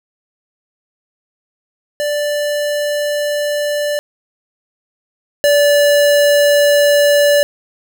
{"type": "tone pair in turn", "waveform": "square", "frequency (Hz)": [587.3, 579.9], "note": ["D5", "D5"], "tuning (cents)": [0, -22], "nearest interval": "unison", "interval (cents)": 22, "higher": "first", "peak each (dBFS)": [-16, -9], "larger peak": "second", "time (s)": [[2, 3.99], [5.44, 7.43]], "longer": "neither", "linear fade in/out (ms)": 0, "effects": []}